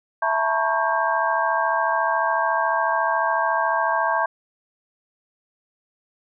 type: tone cluster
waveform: sine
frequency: 662 / 883 / 957 / 1101 / 1594 Hz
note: E5 / A5 / A#5 / C#6 / G6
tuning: +7 / +6 / +45 / -12 / +28 cents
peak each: -25 dBFS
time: 0.22-4.26 s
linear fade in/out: 5 ms
effects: none